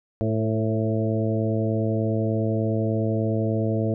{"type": "harmonic tone with a mistuned harmonic", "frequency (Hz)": 110, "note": "A2", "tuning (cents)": 0, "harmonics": [1, 2, 3, 4, 5, 6], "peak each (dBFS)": [-24, -27, -29, -30, -31, -32], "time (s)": [0.21, 3.94], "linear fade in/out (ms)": 0, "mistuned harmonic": 4, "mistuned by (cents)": 26, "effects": []}